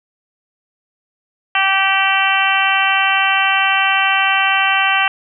harmonic tone with a mistuned harmonic, 387.8 Hz, G4, 19 cents flat, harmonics 2 / 3 / 4 / 5 / 6 / 7 / 8, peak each -19 / -20 / -19 / -21 / -21 / -18 / -22 dBFS, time 1.55-5.08 s, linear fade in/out 2 ms, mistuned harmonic 8, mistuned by -16 cents, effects none

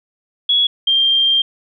sine tone pair in turn, 3359 / 3183 Hz, G#7 / G7, +19 / +26 cents, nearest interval minor second, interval 93 cents, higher first, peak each -11 dBFS, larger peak neither, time 0.49-0.67 / 0.87-1.42 s, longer second, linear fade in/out 5 ms, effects none

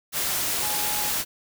sine tone in noise, 838 Hz, G#5, 15 cents sharp, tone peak -33 dBFS, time 0.6-1.13 s, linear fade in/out 50 ms, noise white, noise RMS -26 dBFS, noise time 0.12-1.25 s, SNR -10 dB, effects none

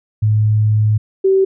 sine tone pair in turn, 107.2 / 384.3 Hz, A2 / G4, -45 / -34 cents, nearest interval octave + minor seventh, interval 2211 cents, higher second, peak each -10 / -9 dBFS, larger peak second, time 0.22-0.98 / 1.24-1.45 s, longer first, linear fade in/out 10 ms, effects none

